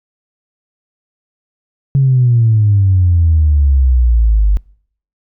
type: exponential sweep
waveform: sine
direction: down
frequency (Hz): 139.1 to 48.85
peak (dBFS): -6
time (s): 1.95-4.57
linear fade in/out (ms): 0
effects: noise-tail reverb RT60 0.6 s tail -26 dB re dry + tanh soft clip ceiling -2 dBFS